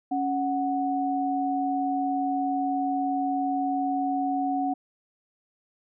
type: tone pair together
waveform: sine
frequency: 277.2 / 739.5 Hz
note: C#4 / F#5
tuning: 0 / -1 cents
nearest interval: octave + perfect fourth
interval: 1699 cents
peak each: -27 / -26 dBFS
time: 0.11-4.74 s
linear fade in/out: 10 ms
effects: none